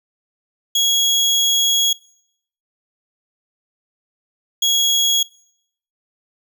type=tone pair in turn; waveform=30% pulse; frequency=3322 / 3322 Hz; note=G#7 / G#7; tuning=0 / 0 cents; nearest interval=unison; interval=0 cents; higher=neither; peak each=-11 dBFS; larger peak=neither; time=0.75-1.93 / 4.62-5.23 s; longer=first; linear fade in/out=5 ms; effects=noise-tail reverb RT60 0.7 s tail -23 dB re dry